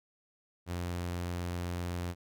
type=tone; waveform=sawtooth; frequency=87.8 Hz; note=F2; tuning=10 cents sharp; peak=-30 dBFS; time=0.66-2.15 s; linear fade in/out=50 ms; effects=none